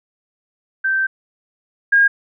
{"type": "tone pair in turn", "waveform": "sine", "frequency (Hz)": [1558, 1624.2], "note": ["G6", "G#6"], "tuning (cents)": [-11, -39], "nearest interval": "minor second", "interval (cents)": 72, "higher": "second", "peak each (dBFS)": [-15, -9], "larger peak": "second", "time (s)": [[0.84, 1.07], [1.92, 2.08]], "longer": "first", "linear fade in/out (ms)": 10, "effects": []}